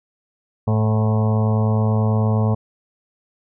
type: harmonic tone with a mistuned harmonic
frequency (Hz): 108.9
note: A2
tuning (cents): -17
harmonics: 1 / 2 / 4 / 5 / 6 / 7 / 8 / 9 / 10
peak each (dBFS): -16 / -22 / -28 / -30 / -32 / -33 / -34 / -35 / -36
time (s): 0.67-2.55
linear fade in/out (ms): 10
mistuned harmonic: 7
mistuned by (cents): -23
effects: none